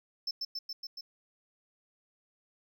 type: tone with echo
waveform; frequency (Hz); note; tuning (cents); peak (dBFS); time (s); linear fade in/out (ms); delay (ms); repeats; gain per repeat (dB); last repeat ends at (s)
triangle; 5290; E8; +5; -29; 0.27-0.31; 5; 140; 5; -2; 1.01
effects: tanh soft clip ceiling -27 dBFS